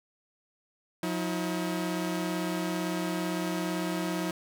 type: tone pair together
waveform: sawtooth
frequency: 179.2 / 320.6 Hz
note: F3 / E4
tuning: +45 / -48 cents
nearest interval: minor seventh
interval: 1007 cents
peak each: -28 dBFS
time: 1.03-4.31 s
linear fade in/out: 2 ms
effects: none